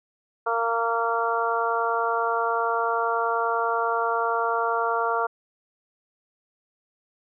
harmonic tone, 230.3 Hz, A#3, 21 cents flat, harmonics 2 / 3 / 4 / 5 / 6, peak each -28 / -28 / -28 / -28 / -28 dBFS, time 0.46-5.27 s, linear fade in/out 10 ms, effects none

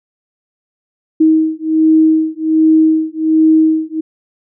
sine beating tone pair, 315.9 / 317.2 Hz, D#4 / D#4, +26 / +33 cents, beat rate 1.3 Hz, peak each -11 dBFS, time 1.2-4.01 s, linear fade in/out 10 ms, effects none

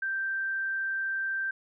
sine tone, 1568 Hz, G6, in tune, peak -28 dBFS, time 0.02-1.51 s, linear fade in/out 5 ms, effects none

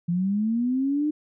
sine linear sweep, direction up, 168.1 to 306.4 Hz, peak -21 dBFS, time 0.08-1.11 s, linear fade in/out 10 ms, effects none

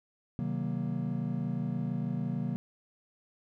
triangle chord, C half-diminished seventh, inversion none, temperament just, 130.81 / 156.98 / 188.37 / 235.5 Hz, C3 / Eb3 / Gb3 / Bb3, 0 / +16 / +31 / +18 cents, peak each -34 dBFS, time 0.39-2.56 s, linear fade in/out 0 ms, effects none

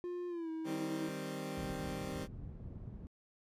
triangle tone with pitch glide, 354.1 to 321 Hz, F4 to E4, +24 to -46 cents, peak -36 dBFS, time 0.04-1.09 s, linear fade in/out 0 ms, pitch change -170 cents, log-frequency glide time 0.28-0.5 s
20% pulse chord, C minor, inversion first, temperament equal, 155.56 / 196 / 261.6 Hz, Eb3 / G3 / C4, 0 / 0 / 0 cents, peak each -39 dBFS, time 0.64-2.28 s, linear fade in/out 50 ms
white low-pass noise, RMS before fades -47 dBFS, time 1.57-3.07 s, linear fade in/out 0 ms, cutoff 140 Hz, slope 12 dB/octave
effects resampled to 32000 Hz

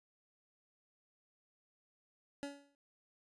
25% pulse tone with exponential decay, 283 Hz, C#4, 36 cents sharp, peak -34 dBFS, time 2.43-2.75 s, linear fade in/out 0 ms, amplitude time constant 68 ms, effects resampled to 24000 Hz

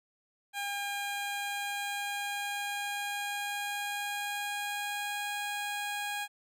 15% pulse tone with pitch glide, 807 to 820.6 Hz, G#5 to G#5, -50 to -21 cents, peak -27 dBFS, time 0.53-6.28 s, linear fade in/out 50 ms, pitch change +29 cents, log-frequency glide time 0.9-5.32 s, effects none

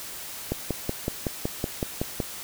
click train, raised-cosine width 2 ms, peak -12 dBFS, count 10, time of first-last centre 0.52-2.202 s, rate 5.35 Hz, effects white hiss -38 dBFS RMS until 2.43 s

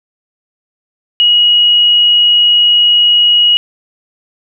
sine tone, 2900 Hz, F#7, 35 cents flat, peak -5 dBFS, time 1.2-3.57 s, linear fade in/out 0 ms, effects none

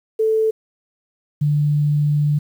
sine tone pair in turn, 440 / 147.6 Hz, A4 / D3, 0 / +9 cents, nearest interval octave + perfect fifth, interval 1891 cents, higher first, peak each -14 dBFS, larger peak neither, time 0.19-0.51 / 1.41-2.39 s, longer second, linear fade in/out 10 ms, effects 8-bit

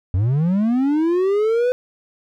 triangle linear sweep, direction up, 85.3 to 506 Hz, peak -13 dBFS, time 0.14-1.72 s, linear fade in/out 0 ms, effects none

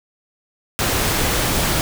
pink noise, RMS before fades -19 dBFS, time 0.79-1.81 s, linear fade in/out 0 ms, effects none

